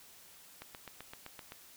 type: click train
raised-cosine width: 0.3 ms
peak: -29 dBFS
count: 8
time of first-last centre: 0.62-1.521 s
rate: 7.77 Hz
effects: white hiss -57 dBFS RMS until 1.76 s